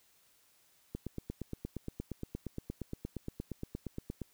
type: click train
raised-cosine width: 3 ms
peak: -25 dBFS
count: 29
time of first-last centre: 0.95-4.217 s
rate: 8.57 Hz
effects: white hiss -68 dBFS RMS until 4.33 s